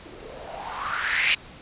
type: noise with low-pass filter sweep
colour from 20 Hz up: violet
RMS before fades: -28 dBFS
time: 0.05-1.35 s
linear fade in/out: 10 ms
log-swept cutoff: 320 to 2600 Hz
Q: 4.9
effects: pink hiss -45 dBFS RMS until 1.61 s + resampled to 8000 Hz